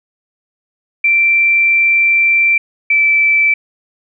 sine tone pair in turn, 2349 / 2322 Hz, D7 / D7, 0 / -20 cents, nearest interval unison, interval 20 cents, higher first, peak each -8 dBFS, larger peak neither, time 1.04-2.58 / 2.9-3.54 s, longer first, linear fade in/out 5 ms, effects none

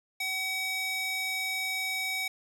square tone with high-pass filter, 757 Hz, F#5, 39 cents sharp, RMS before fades -32 dBFS, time 0.2-2.28 s, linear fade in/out 5 ms, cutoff 2000 Hz, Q 1.6, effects none

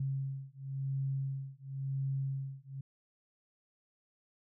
sine beating tone pair, 135.3 / 136.25 Hz, C#3 / C#3, -42 / -29 cents, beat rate 0.95 Hz, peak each -37 / -37 dBFS, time 0-2.81 s, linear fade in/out 5 ms, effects none

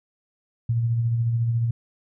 sine tone with tremolo, 116.54 Hz, A#2, in tune, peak -18 dBFS, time 0.69-1.71 s, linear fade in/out 5 ms, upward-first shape sine, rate 14 Hz, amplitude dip 35%, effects none

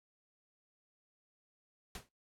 pink noise with exponential decay, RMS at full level -41 dBFS, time 1.95-2.09 s, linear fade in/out 2 ms, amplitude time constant 29 ms, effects noise-tail reverb RT60 0.2 s tail -21 dB re dry + low-pass 12000 Hz 12 dB/octave

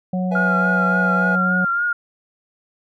harmonic tone, 183.6 Hz, F#3, 13 cents flat, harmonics 1 / 3 / 4, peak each -19 / -29 / -31 dBFS, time 0.13-1.65 s, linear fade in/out 5 ms
triangle chord, E major, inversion second, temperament equal, 493.9 / 659.3 / 830.6 Hz, B4 / E5 / G#5, 0 / 0 / 0 cents, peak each -26 dBFS, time 0.31-1.36 s, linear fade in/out 10 ms
sine tone with vibrato, 1406 Hz, F6, 11 cents sharp, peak -17 dBFS, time 0.35-1.93 s, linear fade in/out 5 ms, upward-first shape triangle, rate 3.5 Hz, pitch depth 45 cents each way
effects none

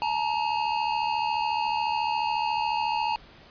square tone pair together, 858.2 / 932.3 Hz, A5 / A#5, -43 / 0 cents, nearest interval minor second, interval 143 cents, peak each -28 dBFS, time 0.02-3.16 s, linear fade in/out 0 ms, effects pink hiss -51 dBFS RMS until 3.5 s + resampled to 11025 Hz

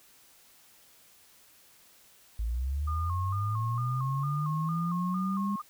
sine linear sweep, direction up, 52.9 to 203.9 Hz, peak -28 dBFS, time 2.39-5.56 s, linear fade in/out 5 ms
sine tone with vibrato, 1147 Hz, D6, 41 cents flat, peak -34 dBFS, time 2.87-5.62 s, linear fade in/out 10 ms, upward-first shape square, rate 2.2 Hz, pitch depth 100 cents each way
effects white hiss -59 dBFS RMS until 5.69 s

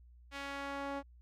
sawtooth tone with band-pass filter sweep, 279 Hz, C#4, 11 cents sharp, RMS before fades -41 dBFS, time 0.31-1.03 s, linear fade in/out 50 ms, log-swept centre 2400 to 730 Hz, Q 0.86, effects added 60 Hz sine -56 dBFS peak until 1.21 s

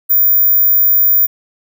sine tone, 14850 Hz, A#9, 8 cents flat, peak -7 dBFS, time 0.09-1.27 s, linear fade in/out 20 ms, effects none

